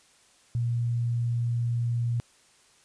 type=tone; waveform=sine; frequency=118.6 Hz; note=A#2; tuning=30 cents sharp; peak=-24 dBFS; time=0.55-2.2 s; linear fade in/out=0 ms; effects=white hiss -60 dBFS RMS until 2.84 s + resampled to 22050 Hz